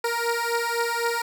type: beating tone pair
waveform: 15% pulse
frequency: 466.2 / 470.1 Hz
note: A#4 / A#4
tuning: 0 / +15 cents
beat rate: 3.9 Hz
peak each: -20 dBFS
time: 0.04-1.22 s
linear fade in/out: 5 ms
effects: none